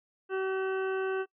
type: harmonic tone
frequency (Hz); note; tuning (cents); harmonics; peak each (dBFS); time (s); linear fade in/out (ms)
381.2; G4; -48; 1 / 2 / 3 / 4 / 5 / 7 / 8; -29 / -41 / -41 / -38 / -52 / -47 / -56; 0.29-1.26; 50
effects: noise-tail reverb RT60 0.1 s tail -23 dB re dry